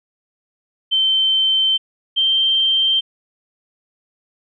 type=tone pair in turn; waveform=sine; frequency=3100 / 3141 Hz; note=G7 / G7; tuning=-20 / +3 cents; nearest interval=unison; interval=23 cents; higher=second; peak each=-13 dBFS; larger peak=neither; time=0.91-1.78 / 2.16-3.01 s; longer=first; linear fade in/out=20 ms; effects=none